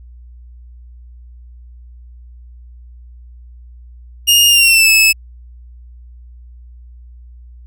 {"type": "tone with pitch glide", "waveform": "sawtooth", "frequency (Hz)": [2839, 2603], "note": ["F7", "E7"], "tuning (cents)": [28, -22], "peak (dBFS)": -4, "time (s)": [4.27, 5.13], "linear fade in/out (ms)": 20, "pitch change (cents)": -150, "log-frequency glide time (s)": [4.48, 4.91], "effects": ["added 60 Hz sine -35 dBFS peak until 7.66 s"]}